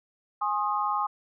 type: chord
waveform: sine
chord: Ab major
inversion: none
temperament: equal with one note detuned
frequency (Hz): 830.6 / 1065.4 / 1244.5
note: Ab5 / C6 / Eb6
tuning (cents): 0 / +31 / 0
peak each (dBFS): -29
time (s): 0.41-1.07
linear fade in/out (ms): 10
effects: none